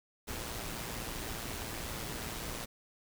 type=noise with amplitude modulation; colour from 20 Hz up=pink; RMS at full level=-38 dBFS; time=0.27-2.66 s; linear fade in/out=20 ms; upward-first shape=sine; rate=115 Hz; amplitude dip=45%; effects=none